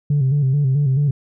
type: tone with vibrato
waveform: sine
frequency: 138.59 Hz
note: C#3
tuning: in tune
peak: -12 dBFS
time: 0.1-1.11 s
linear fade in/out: 5 ms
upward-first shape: square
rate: 4.6 Hz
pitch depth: 83 cents each way
effects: tanh soft clip ceiling -11 dBFS